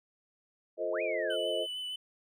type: chord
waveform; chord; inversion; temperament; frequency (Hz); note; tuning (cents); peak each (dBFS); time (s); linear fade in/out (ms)
sine; F dominant seventh; none; equal with one note detuned; 349.2 / 440 / 523.3 / 627.7; F4 / A4 / C5 / Eb5; 0 / 0 / 0 / +15; -39 / -37 / -36 / -33; 0.77-1.67; 50
type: linear two-way sweep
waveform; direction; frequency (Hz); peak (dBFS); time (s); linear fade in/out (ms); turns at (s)
sine; up then down; 525 to 2515 to 1341; -36; 0.91-1.37; 50; 1.02
type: tone with vibrato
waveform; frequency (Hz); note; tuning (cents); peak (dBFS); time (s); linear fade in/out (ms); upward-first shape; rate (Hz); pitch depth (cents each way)
triangle; 2999; F#7; +23; -34; 1.3-1.96; 5; sine; 6.6; 17
effects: none